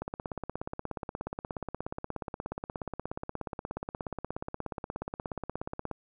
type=click train; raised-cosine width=1 ms; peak=-21 dBFS; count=100; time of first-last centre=0.02-5.913 s; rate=16.8 Hz; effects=none